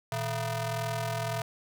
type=ring-modulated tone; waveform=sawtooth; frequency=277.2 Hz; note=C#4; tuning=in tune; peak=-23 dBFS; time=0.12-1.42 s; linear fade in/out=2 ms; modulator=395 Hz; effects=none